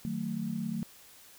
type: chord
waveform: sine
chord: D# diminished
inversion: none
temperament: just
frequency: 155.56 / 186.68 / 224 Hz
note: D#3 / F#3 / A3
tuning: 0 / +16 / +31 cents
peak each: -39 / -36 / -34 dBFS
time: 0.05-0.83 s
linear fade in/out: 0 ms
effects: white hiss -55 dBFS RMS until 1.38 s